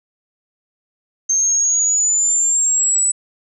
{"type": "exponential sweep", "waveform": "sine", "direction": "up", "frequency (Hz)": [6330, 7950], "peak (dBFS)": -13, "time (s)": [1.29, 3.12], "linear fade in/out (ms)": 10, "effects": []}